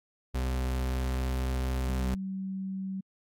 40% pulse tone with pitch glide, 63.9 to 64.46 Hz, C2 to C2, -40 to -25 cents, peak -27 dBFS, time 0.34-2.15 s, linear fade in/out 10 ms, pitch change +15 cents, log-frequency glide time 0.64-1.99 s
sine tone, 191.2 Hz, G3, 43 cents flat, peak -32 dBFS, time 1.88-3.01 s, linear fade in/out 10 ms
effects AAC 64 kbps

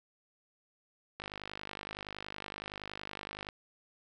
click train, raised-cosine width 0.3 ms, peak -24 dBFS, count 117, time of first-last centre 1.2-3.488 s, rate 50.7 Hz, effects none

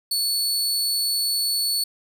sawtooth tone, 4435 Hz, C#8, in tune, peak -18 dBFS, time 0.11-1.84 s, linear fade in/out 5 ms, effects none

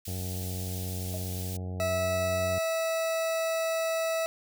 white high-pass noise, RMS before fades -41 dBFS, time 0.05-1.57 s, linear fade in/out 5 ms, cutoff 3100 Hz, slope 12 dB/octave
harmonic tone, 91.7 Hz, F#2, 15 cents flat, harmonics 1 / 2 / 3 / 4 / 5 / 6 / 7 / 8 / 9, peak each -33 / -40 / -47 / -49 / -47 / -54 / -51 / -53 / -57 dBFS, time 0.07-2.59 s, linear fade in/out 10 ms
sine tone with exponential decay, 627 Hz, D#5, 13 cents sharp, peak -34 dBFS, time 1.14-1.31 s, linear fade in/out 0 ms, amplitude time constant 35 ms
40% pulse tone, 652 Hz, E5, 19 cents flat, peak -26 dBFS, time 1.8-4.26 s, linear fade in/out 0 ms
effects none

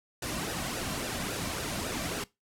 pink noise with flanger, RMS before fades -34 dBFS, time 0.22-2.24 s, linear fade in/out 5 ms, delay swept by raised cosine 0.91 to 2.41 ms, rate 3.6 Hz, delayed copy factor -0.6, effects noise-tail reverb RT60 0.2 s tail -20 dB re dry + low-pass 12000 Hz 12 dB/octave

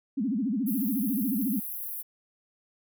sine tone with vibrato, 236.8 Hz, A#3, 27 cents sharp, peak -25 dBFS, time 0.17-1.6 s, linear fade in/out 10 ms, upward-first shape sine, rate 14 Hz, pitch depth 300 cents each way
pink high-pass noise, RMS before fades -36 dBFS, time 0.66-2.03 s, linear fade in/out 20 ms, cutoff 11000 Hz, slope 96 dB/octave
effects none

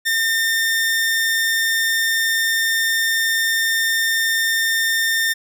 sawtooth tone, 1811 Hz, A6, 49 cents sharp, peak -13 dBFS, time 0.05-5.34 s, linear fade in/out 20 ms, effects none

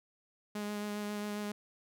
sawtooth tone with vibrato, 207.7 Hz, G#3, in tune, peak -32 dBFS, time 0.55-1.52 s, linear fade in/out 5 ms, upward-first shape sine, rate 7.4 Hz, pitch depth 13 cents each way, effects none

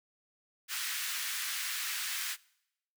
pink high-pass noise, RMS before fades -36 dBFS, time 0.68-2.37 s, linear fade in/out 50 ms, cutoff 1500 Hz, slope 24 dB/octave, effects noise-tail reverb RT60 0.8 s tail -23 dB re dry

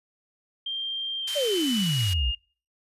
sine tone with pitch glide, 3178 to 2831 Hz, G7 to F7, +23 to +23 cents, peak -28 dBFS, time 0.66-2.35 s, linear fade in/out 5 ms, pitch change -200 cents, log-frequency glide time 1.18-2.23 s
pink band-pass noise, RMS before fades -36 dBFS, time 1.27-2.14 s, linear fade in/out 10 ms, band 2400 to 12000 Hz, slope 12 dB/octave
sine exponential sweep, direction down, 616 to 55.3 Hz, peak -23 dBFS, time 1.35-2.32 s, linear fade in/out 20 ms
effects noise-tail reverb RT60 0.4 s tail -24 dB re dry + resampled to 32000 Hz

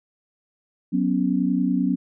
sine chord, F# suspended fourth, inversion none, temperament equal, 185 / 246.9 / 277.2 Hz, F#3 / B3 / C#4, 0 / 0 / 0 cents, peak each -23 dBFS, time 0.92-1.96 s, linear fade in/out 20 ms, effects none

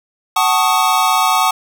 square chord, D# half-diminished seventh, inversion first, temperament equal with one note detuned, 750.8 / 880 / 1108.7 / 1244.5 Hz, F#5 / A5 / C#6 / D#6, +25 / 0 / 0 / 0 cents, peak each -18 dBFS, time 0.36-1.51 s, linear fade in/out 5 ms, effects none

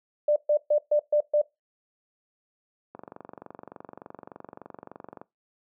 sine tone bursts, 594 Hz, D5, 20 cents sharp, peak -18 dBFS, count 6, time 0.28-1.416 s, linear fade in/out 5 ms, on 81 ms, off 130 ms
click train, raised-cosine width 1 ms, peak -26 dBFS, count 54, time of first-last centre 2.95-5.215 s, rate 23.4 Hz
effects noise-tail reverb RT60 0.2 s tail -21 dB re dry + high-pass 200 Hz 12 dB/octave

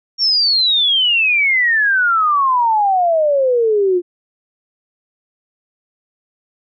sine exponential sweep, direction down, 5580 to 346.4 Hz, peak -11 dBFS, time 0.18-4.02 s, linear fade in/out 50 ms, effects none

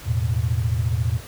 sine chord, E suspended fourth, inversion none, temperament equal with one note detuned, 82.41 / 110 / 124.47 Hz, E2 / A2 / B2, 0 / 0 / +14 cents, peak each -24 / -22 / -25 dBFS, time 0.04-1.21 s, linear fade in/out 50 ms, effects pink hiss -41 dBFS RMS until 1.27 s

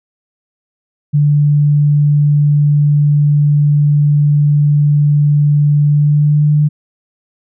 sine tone with pitch glide, 146.7 to 149.18 Hz, D3 to D3, -2 to +27 cents, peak -7 dBFS, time 1.13-6.69 s, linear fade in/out 20 ms, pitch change +29 cents, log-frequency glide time 5.87-6.51 s, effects none

